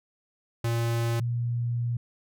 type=tone pair in turn; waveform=square / sine; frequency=116.54 / 119.26 Hz; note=A#2 / A#2; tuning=0 / +40 cents; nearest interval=unison; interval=40 cents; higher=second; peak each=-25 dBFS; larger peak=neither; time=0.64-1.2 / 1.2-1.97 s; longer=second; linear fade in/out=5 ms; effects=none